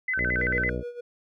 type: tone with vibrato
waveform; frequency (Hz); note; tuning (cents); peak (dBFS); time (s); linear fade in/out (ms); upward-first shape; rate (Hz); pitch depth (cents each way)
sine; 1760; A6; 0; -24; 0.08-0.7; 5; square; 9; 240
type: harmonic tone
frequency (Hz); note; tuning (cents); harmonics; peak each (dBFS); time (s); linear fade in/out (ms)
61.5; B1; -7; 1 / 2 / 3 / 4 / 5 / 6 / 7 / 8 / 9 / 10; -32 / -35 / -37 / -38 / -39 / -40 / -40 / -41 / -42 / -42; 0.16-0.84; 50
type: tone with tremolo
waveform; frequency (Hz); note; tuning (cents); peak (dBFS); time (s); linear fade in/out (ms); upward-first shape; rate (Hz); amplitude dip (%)
triangle; 482.2; B4; -41; -29; 0.38-1.01; 10; sine; 6.7; 75
effects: none